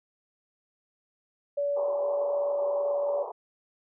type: tone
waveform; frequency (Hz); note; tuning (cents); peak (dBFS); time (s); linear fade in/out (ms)
sine; 572; D5; -46; -25; 1.57-3.23; 10
type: band-pass noise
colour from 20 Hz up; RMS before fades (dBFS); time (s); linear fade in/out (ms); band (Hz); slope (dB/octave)
pink; -38; 1.76-3.32; 10; 390 to 1100; 96
effects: none